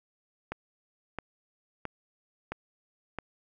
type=click train; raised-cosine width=0.5 ms; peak=-19 dBFS; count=5; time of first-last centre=0.52-3.187 s; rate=1.5 Hz; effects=none